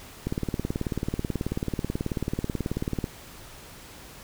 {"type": "click train", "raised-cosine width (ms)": 3, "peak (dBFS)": -14, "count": 52, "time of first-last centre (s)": [0.27, 3.042], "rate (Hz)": 18.4, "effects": ["pink hiss -46 dBFS RMS until 4.23 s"]}